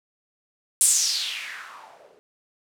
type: noise with low-pass filter sweep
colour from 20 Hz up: violet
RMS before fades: -26 dBFS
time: 0.81-2.19 s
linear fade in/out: 0 ms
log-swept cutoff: 9600 to 400 Hz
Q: 4.1
effects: none